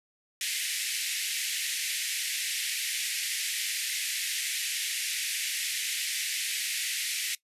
pink band-pass noise, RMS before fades -32 dBFS, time 0.41-7.35 s, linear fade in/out 2 ms, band 1900 to 13000 Hz, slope 48 dB/octave, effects noise-tail reverb RT60 0.1 s tail -20 dB re dry + resampled to 32000 Hz

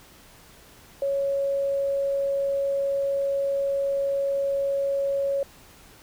sine tone, 554.4 Hz, C#5, in tune, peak -22 dBFS, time 1.02-5.43 s, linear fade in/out 2 ms, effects pink hiss -51 dBFS RMS until 6.02 s

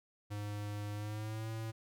square tone with pitch glide, 103.6 to 111.68 Hz, G#2 to A2, -4 to +26 cents, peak -39 dBFS, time 0.3-1.72 s, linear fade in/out 20 ms, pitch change +130 cents, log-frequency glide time 0.94-1.5 s, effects none

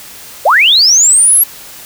sine linear sweep, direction up, 466.2 to 11600 Hz, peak -4 dBFS, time 0.45-1.44 s, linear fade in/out 10 ms, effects white hiss -32 dBFS RMS until 1.85 s

